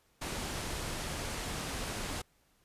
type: low-pass noise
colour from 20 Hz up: pink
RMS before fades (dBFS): -38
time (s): 0.21-2.22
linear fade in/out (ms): 10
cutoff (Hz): 11000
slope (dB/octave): 24
effects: pink hiss -70 dBFS RMS until 2.64 s + resampled to 32000 Hz